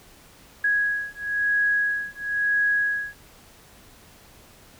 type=beating tone pair; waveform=sine; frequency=1661.2 / 1662.2 Hz; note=G#6 / G#6; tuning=0 / +1 cents; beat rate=1 Hz; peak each=-24 dBFS; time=0.64-3.15 s; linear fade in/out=5 ms; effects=pink hiss -51 dBFS RMS until 4.79 s